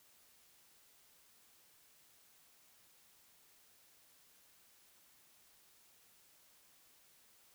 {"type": "silence", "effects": ["white hiss -67 dBFS RMS until 7.54 s"]}